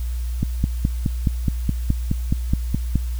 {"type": "click train", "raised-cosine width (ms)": 5, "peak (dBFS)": -6, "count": 13, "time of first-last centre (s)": [0.43, 2.956], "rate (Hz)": 4.75, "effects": ["added 60 Hz sine -22 dBFS peak until 3.19 s", "white hiss -45 dBFS RMS until 3.19 s"]}